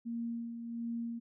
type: tone with tremolo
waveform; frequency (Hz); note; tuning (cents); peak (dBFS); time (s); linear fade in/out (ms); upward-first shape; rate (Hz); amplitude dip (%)
sine; 233.1; A#3; 0; -34; 0.05-1.2; 20; sine; 1.4; 50
effects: none